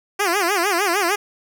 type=tone with vibrato; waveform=10% pulse; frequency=373.7 Hz; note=F#4; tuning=17 cents sharp; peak=-9 dBFS; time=0.19-1.16 s; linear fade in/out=10 ms; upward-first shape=sine; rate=6.6 Hz; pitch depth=190 cents each way; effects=none